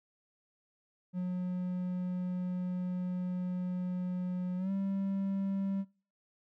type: tone with pitch glide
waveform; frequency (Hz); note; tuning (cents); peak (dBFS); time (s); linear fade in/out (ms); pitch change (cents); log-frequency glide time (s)
triangle; 181 to 195.11; F#3 to G3; -38 to -8; -29; 1.13-5.85; 50; +130; 4.57-4.71
effects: noise-tail reverb RT60 0.4 s tail -23 dB re dry